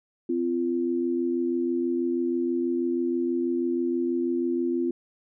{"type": "tone pair together", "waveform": "sine", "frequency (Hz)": [257.5, 343.7], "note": ["C4", "F4"], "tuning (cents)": [-28, -28], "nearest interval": "perfect fourth", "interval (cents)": 500, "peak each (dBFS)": [-27, -25], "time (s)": [0.29, 4.91], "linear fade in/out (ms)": 5, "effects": []}